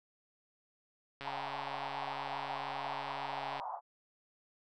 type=click train; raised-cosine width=0.3 ms; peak=-27 dBFS; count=333; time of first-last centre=1.21-3.598 s; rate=139 Hz
type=band-pass noise; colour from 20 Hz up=white; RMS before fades=-41 dBFS; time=1.23-3.81 s; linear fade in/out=50 ms; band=700 to 1000 Hz; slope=48 dB/octave
effects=none